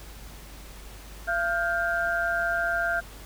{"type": "tone cluster", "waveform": "sine", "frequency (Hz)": [681, 1409, 1576], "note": ["F5", "F6", "G6"], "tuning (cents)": [-44, 15, 9], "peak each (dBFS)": -28, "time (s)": [1.27, 3.01], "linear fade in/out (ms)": 20, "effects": ["added 50 Hz sine -43 dBFS peak until 3.25 s", "pink hiss -47 dBFS RMS until 3.25 s"]}